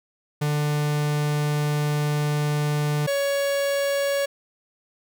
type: tone pair in turn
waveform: 45% pulse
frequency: 148.3 / 559.9 Hz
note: D3 / C#5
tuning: +17 / +17 cents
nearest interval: octave + major seventh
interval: 2300 cents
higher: second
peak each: -21 dBFS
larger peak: neither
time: 0.41-3.07 / 3.07-4.26 s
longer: first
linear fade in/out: 10 ms
effects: none